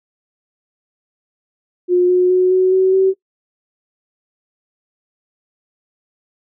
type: tone with pitch steps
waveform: sine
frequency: 358 / 362.6 / 367.2 / 371.9 / 376.7 / 381.5 Hz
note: F4 / F#4 / F#4 / F#4 / F#4 / G4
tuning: +43 / -35 / -13 / +9 / +31 / -47 cents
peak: -9 dBFS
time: 1.88-3.14 s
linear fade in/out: 50 ms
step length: 210 ms
effects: noise-tail reverb RT60 0.1 s tail -19 dB re dry